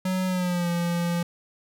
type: tone with pitch glide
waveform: square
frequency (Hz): 185.7 to 172.27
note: F#3 to F3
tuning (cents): +7 to -23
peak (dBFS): -24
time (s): 0.05-1.23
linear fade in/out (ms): 5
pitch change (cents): -130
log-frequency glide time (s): 0.27-0.69
effects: none

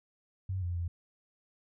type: tone with pitch steps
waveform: sine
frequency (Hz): 94.4 / 87.7 / 86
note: F#2 / F2 / F2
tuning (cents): +35 / +8 / -26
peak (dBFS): -31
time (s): 0.49-0.88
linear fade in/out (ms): 5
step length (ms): 130
effects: none

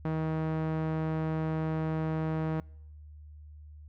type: tone with low-pass filter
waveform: sawtooth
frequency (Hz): 158.4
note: D#3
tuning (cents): +31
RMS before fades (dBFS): -31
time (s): 0.05-2.6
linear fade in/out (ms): 0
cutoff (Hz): 1400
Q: 0.67
effects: noise-tail reverb RT60 0.8 s tail -25 dB re dry + added 75 Hz sine -46 dBFS peak until 3.88 s

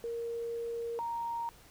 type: tone pair in turn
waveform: sine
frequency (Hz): 466.2 / 932.4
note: A#4 / A#5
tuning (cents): 0 / 0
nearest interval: octave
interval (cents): 1200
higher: second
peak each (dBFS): -34 / -33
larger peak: second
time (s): 0.04-0.99 / 0.99-1.49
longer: first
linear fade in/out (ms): 0
effects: pink hiss -58 dBFS RMS until 1.7 s

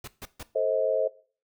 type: noise bursts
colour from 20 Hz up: pink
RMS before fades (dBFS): -39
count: 3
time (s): 0.04-0.431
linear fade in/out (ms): 5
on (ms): 37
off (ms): 140
type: chord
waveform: sine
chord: A diminished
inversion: none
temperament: just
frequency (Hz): 440 / 528 / 633.6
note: A4 / C5 / Eb5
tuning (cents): 0 / +16 / +31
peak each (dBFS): -29 / -26 / -27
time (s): 0.55-1.08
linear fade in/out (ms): 10
effects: noise-tail reverb RT60 0.4 s tail -18 dB re dry

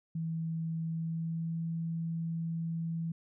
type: tone with pitch glide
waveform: sine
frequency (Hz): 163 to 165.08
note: E3 to E3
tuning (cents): -19 to +3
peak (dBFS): -32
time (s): 0.15-3.12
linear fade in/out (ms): 5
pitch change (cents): +22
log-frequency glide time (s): 0.85-1.63
effects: none

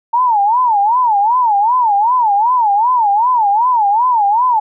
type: tone with vibrato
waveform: sine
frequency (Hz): 901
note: A5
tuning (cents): +41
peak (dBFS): -9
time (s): 0.13-4.6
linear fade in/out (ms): 10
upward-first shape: sine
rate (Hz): 2.6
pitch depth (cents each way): 210
effects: none

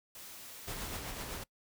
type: noise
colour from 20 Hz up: white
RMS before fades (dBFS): -49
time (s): 0.15-0.97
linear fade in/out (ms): 2
type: noise with tremolo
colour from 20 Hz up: pink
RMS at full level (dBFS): -40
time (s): 0.67-1.44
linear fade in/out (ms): 10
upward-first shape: sine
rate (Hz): 7.9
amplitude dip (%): 35
effects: noise-tail reverb RT60 0.1 s tail -23 dB re dry

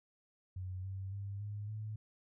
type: tone with pitch steps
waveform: sine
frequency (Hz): 92.5 / 96.04 / 99.71 / 103.53 / 107.49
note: F#2 / G2 / G2 / G#2 / A2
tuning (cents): 0 / -35 / +30 / -5 / -40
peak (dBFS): -39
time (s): 0.56-1.96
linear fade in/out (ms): 5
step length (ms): 280
effects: none

